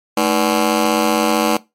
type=ring-modulated tone; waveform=15% pulse; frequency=268 Hz; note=C4; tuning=42 cents sharp; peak=-4 dBFS; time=0.17-1.57 s; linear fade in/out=5 ms; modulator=47.8 Hz; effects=noise-tail reverb RT60 0.2 s tail -19 dB re dry + MP3 64 kbps